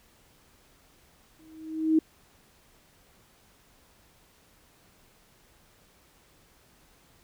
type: tone with exponential growth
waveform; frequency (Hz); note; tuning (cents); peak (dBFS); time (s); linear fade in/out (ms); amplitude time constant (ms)
sine; 316.8; D#4; +31; -16; 1.39-1.99; 5; 130
effects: pink hiss -61 dBFS RMS until 7.23 s